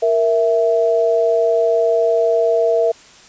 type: tone pair together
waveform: sine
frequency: 465.9 / 659.3 Hz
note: A#4 / E5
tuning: -1 / 0 cents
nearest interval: tritone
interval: 601 cents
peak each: -15 dBFS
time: 0.02-2.92 s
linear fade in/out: 10 ms
effects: white hiss -44 dBFS RMS until 3.28 s + resampled to 16000 Hz